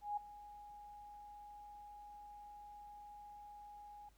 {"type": "tone with ADSR envelope", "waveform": "sine", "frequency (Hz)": 827, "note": "G#5", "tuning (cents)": -8, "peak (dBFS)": -35, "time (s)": [0.01, 4.09], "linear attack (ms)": 160, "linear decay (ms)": 7, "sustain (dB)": -17, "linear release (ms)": 4, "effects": ["added 50 Hz sine -67 dBFS peak until 4.17 s", "pink hiss -74 dBFS RMS until 4.17 s"]}